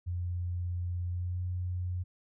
sine tone with pitch glide, 88.3 to 90.1 Hz, F2 to F#2, +20 to -45 cents, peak -31 dBFS, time 0.06-2.04 s, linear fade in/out 20 ms, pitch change +35 cents, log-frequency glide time 1.08-1.43 s, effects none

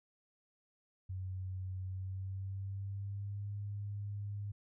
sine tone with pitch glide, 93.5 to 101.96 Hz, F#2 to G#2, +19 to -31 cents, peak -38 dBFS, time 1.09-4.52 s, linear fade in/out 10 ms, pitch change +150 cents, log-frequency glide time 1.84-3.51 s, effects none

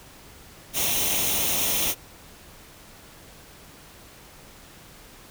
white noise with comb filter, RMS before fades -24 dBFS, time 0.73-1.95 s, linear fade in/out 50 ms, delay 0.32 ms, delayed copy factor +0.6, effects pink hiss -48 dBFS RMS until 5.3 s

